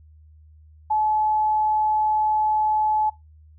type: tone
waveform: sine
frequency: 858 Hz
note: A5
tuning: 44 cents flat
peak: -18 dBFS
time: 0.9-3.1 s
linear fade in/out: 10 ms
effects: noise-tail reverb RT60 0.2 s tail -21 dB re dry + added 77 Hz sine -47 dBFS peak until 3.58 s